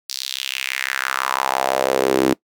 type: tone with high-pass filter sweep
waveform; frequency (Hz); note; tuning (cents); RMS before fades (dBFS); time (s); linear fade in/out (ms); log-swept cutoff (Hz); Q
sawtooth; 66; C2; +16; -21; 0.09-2.34; 5; 4800 to 300; 3.1
effects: noise-tail reverb RT60 0.1 s tail -22 dB re dry